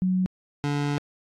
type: tone pair in turn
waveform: sine / 25% pulse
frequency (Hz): 185 / 144.55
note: F#3 / D3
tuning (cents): 0 / -27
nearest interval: major third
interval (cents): 427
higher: first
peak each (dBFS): -20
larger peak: neither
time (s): 0.02-0.26 / 0.64-0.98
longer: second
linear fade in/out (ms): 0
effects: low-pass 6000 Hz 12 dB/octave + AAC 64 kbps